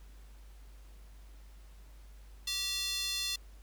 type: tone with high-pass filter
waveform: square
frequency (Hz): 387.7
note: G4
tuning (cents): -19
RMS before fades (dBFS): -35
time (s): 2.47-3.36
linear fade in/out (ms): 5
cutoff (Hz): 3800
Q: 2.5
effects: added 50 Hz sine -50 dBFS peak until 3.62 s + pink hiss -64 dBFS RMS until 3.62 s